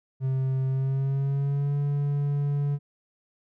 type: tone with pitch glide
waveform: triangle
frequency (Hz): 132.2 to 143.33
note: C3 to D3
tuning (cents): +18 to -42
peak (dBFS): -21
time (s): 0.2-2.79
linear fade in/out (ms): 50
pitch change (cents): +140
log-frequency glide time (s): 0.67-1.76
effects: none